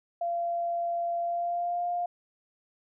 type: tone with pitch glide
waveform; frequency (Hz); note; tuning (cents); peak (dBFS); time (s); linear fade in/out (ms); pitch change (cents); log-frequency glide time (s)
sine; 687 to 703.1; F5 to F5; -29 to +11; -27; 0.21-2.06; 5; +40; 1.2-1.85
effects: none